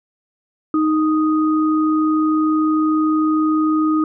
sine tone pair together, 311.1 / 1244.4 Hz, D#4 / D#6, 0 / 0 cents, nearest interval 2 octaves, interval 2400 cents, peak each -14 / -22 dBFS, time 0.74-4.04 s, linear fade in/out 2 ms, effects none

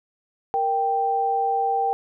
sine tone pair together, 466.2 / 784.1 Hz, A#4 / G5, 0 / 0 cents, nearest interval major sixth, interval 900 cents, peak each -27 / -20 dBFS, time 0.54-1.93 s, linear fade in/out 0 ms, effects none

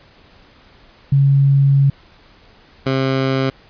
sine / 15% pulse tone pair in turn, 138.59 / 133.35 Hz, C#3 / C3, 0 / +33 cents, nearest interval minor second, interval 67 cents, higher first, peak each -9 dBFS, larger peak neither, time 1.12-1.9 / 2.86-3.5 s, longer first, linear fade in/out 5 ms, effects pink hiss -48 dBFS RMS until 3.69 s + resampled to 11025 Hz

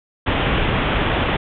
pink low-pass noise, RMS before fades -19 dBFS, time 0.26-1.37 s, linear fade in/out 10 ms, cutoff 3500 Hz, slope 96 dB/octave, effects none

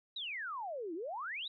sine exponential two-way sweep, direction down then up, 3977 to 311.1 to 3977 Hz, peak -38 dBFS, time 0.16-1.48 s, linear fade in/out 5 ms, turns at 0.94 s, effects none

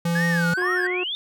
square tone, 170 Hz, F3, 46 cents flat, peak -21 dBFS, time 0.05-0.54 s, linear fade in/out 5 ms
triangle tone with vibrato, 1634 Hz, G#6, 29 cents flat, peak -21 dBFS, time 0.15-0.87 s, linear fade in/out 5 ms, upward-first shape sine, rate 2.2 Hz, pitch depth 230 cents each way
harmonic tone, 362 Hz, F#4, 38 cents flat, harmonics 1 / 2 / 3 / 4 / 5 / 6 / 7 / 8 / 9, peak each -25 / -36 / -36 / -40 / -47 / -51 / -54 / -55 / -47 dBFS, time 0.57-1.04 s, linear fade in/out 10 ms
sine exponential sweep, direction up, 1040 to 3660 Hz, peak -25 dBFS, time 0.62-1.15 s, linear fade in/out 0 ms
effects none

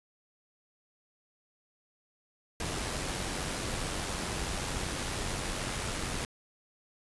pink noise with amplitude modulation, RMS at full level -33 dBFS, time 2.6-6.25 s, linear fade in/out 2 ms, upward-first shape sine, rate 93.2 Hz, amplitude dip 35%, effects resampled to 24000 Hz

